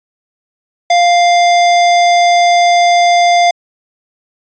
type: tone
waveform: square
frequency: 698.5 Hz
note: F5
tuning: in tune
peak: -7 dBFS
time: 0.9-3.51 s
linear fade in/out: 5 ms
effects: resampled to 16000 Hz